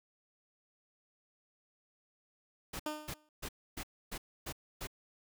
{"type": "noise bursts", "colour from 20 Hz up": "pink", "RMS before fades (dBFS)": -41, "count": 7, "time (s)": [2.73, 4.872], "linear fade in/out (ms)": 10, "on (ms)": 66, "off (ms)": 280}
{"type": "tone with exponential decay", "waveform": "15% pulse", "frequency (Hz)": 303.9, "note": "D#4", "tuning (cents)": -41, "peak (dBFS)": -27, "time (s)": [2.86, 3.29], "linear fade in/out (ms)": 2, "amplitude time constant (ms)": 93}
{"effects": []}